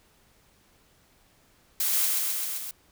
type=noise with echo; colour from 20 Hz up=blue; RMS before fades=-26 dBFS; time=1.8-2.06 s; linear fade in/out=2 ms; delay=130 ms; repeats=5; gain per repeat=-2 dB; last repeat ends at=2.71 s; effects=pink hiss -62 dBFS RMS until 2.91 s